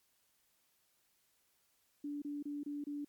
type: tone bursts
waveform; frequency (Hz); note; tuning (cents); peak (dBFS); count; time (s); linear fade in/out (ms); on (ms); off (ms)
sine; 290.2; D4; -21; -38; 5; 2.04-3.048; 5; 180; 27
effects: white hiss -75 dBFS RMS until 3.08 s + MP3 96 kbps